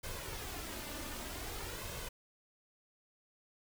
pink noise with flanger, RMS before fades -43 dBFS, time 0.03-2.09 s, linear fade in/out 10 ms, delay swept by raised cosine 1.9 to 3.4 ms, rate 0.53 Hz, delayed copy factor +0.55, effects none

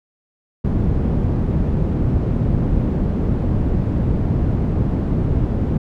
white low-pass noise, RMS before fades -18 dBFS, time 0.64-5.78 s, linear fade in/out 10 ms, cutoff 170 Hz, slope 12 dB/octave, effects none

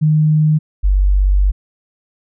sine tone pair in turn, 153.9 / 48.17 Hz, D#3 / G1, -19 / -30 cents, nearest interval octave + minor sixth, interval 2011 cents, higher first, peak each -9 dBFS, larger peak neither, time 0.01-0.59 / 0.83-1.52 s, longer second, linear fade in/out 20 ms, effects none

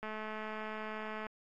click train, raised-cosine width 0.5 ms, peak -27 dBFS, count 268, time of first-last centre 0.03-1.266 s, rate 216 Hz, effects AAC 64 kbps

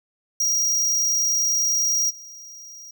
square tone with level steps, 5710 Hz, F8, 37 cents sharp, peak -19 / -39 dBFS, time 0.4-2.91 s, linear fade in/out 5 ms, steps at 2.09 s, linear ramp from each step 20 ms, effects none

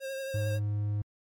square tone with vibrato, 537 Hz, C5, 45 cents sharp, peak -35 dBFS, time 0-0.6 s, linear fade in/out 50 ms, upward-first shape triangle, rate 11 Hz, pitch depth 26 cents each way
triangle tone, 103.83 Hz, G#2, in tune, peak -26 dBFS, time 0.34-1.02 s, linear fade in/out 5 ms
effects AAC 64 kbps

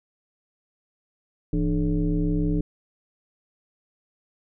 sine tone with frequency modulation, 165.4 Hz, E3, 6 cents sharp, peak -20 dBFS, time 1.53-2.61 s, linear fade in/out 2 ms, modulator 132 Hz, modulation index 1.4, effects none

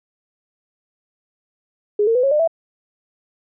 sine tone with pitch steps, 415.3 / 455.5 / 499.6 / 548 / 601.1 / 659.2 Hz, G#4 / A#4 / B4 / C#5 / D5 / E5, 0 / -40 / +20 / -20 / +40 / 0 cents, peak -13 dBFS, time 1.99-2.476 s, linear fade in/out 5 ms, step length 81 ms, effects none

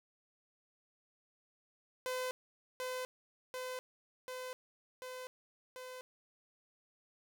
sawtooth tone with echo, 509 Hz, C5, 48 cents flat, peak -32 dBFS, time 2.06-2.31 s, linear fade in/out 0 ms, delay 740 ms, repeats 5, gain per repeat -2 dB, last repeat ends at 6.01 s, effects none

